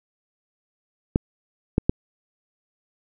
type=clicks; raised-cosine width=3 ms; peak=-4 dBFS; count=3; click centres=1.159 / 1.781 / 1.895 s; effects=none